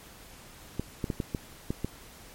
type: clicks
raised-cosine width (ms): 3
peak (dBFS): -16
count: 7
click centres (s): 0.796 / 1.042 / 1.102 / 1.202 / 1.348 / 1.705 / 1.846
effects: pink hiss -50 dBFS RMS until 2.34 s + MP3 64 kbps